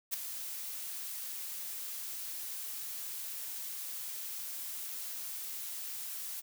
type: noise with ADSR envelope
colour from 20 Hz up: blue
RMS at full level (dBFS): -31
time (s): 0.11-6.42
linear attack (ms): 29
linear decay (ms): 6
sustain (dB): -10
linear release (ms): 32
effects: none